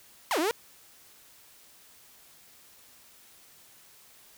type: exponential two-way sweep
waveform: sawtooth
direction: down then up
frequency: 1128 to 293.7 to 489.6 Hz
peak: -21 dBFS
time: 0.31-0.51 s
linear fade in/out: 0 ms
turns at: 0.39 s
effects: white hiss -56 dBFS RMS until 4.37 s